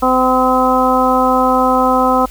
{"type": "harmonic tone", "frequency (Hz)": 256.5, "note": "C4", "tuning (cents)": -34, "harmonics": [1, 2, 3, 4, 5], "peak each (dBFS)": [-16, -16, -16, -16, -16], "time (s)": [0.02, 2.26], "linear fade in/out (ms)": 10, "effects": ["added 50 Hz sine -31 dBFS peak until 2.3 s", "white hiss -40 dBFS RMS until 2.3 s"]}